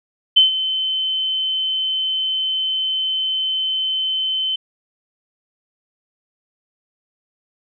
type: tone with ADSR envelope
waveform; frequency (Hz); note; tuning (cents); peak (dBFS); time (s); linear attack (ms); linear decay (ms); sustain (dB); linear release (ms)
sine; 3066; G7; -39; -6; 0.36-4.56; 13; 130; -12; 7
effects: none